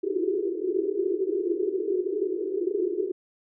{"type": "band-pass noise", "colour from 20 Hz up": "pink", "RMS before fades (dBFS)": -27, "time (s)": [0.03, 3.12], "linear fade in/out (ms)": 10, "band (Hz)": [340, 420], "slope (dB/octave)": 96, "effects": []}